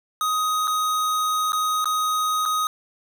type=tone with dropouts; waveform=square; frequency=1253 Hz; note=D#6; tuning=12 cents sharp; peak=-21 dBFS; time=0.21-2.67 s; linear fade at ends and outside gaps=1 ms; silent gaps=0.673-0.678 / 1.521-1.531 / 1.844-1.856 / 2.454-2.459 s; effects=8-bit